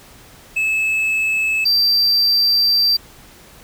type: tone pair in turn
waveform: triangle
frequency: 2600 / 4693 Hz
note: E7 / D8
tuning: -24 / -2 cents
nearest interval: minor seventh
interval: 1022 cents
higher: second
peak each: -14 / -11 dBFS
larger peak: second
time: 0.56-1.65 / 1.65-2.97 s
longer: second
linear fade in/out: 10 ms
effects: pink hiss -44 dBFS RMS until 3.63 s